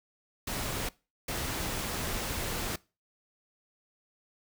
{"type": "noise bursts at uneven times", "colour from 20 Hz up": "pink", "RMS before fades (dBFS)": -34, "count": 2, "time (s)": [[0.47, 0.89], [1.28, 2.76]], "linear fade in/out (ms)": 5, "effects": ["noise-tail reverb RT60 0.3 s tail -22 dB re dry"]}